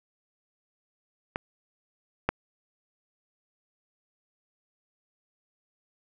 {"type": "clicks", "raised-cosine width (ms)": 0.5, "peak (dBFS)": [-14, -8], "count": 2, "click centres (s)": [1.359, 2.29], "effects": []}